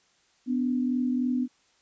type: tone pair together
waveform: sine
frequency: 249.4 / 292.8 Hz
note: B3 / D4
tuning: +17 / -5 cents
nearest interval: minor third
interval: 278 cents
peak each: -24 / -32 dBFS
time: 0.46-1.48 s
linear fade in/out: 50 ms
effects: white hiss -65 dBFS RMS until 1.81 s + resampled to 16000 Hz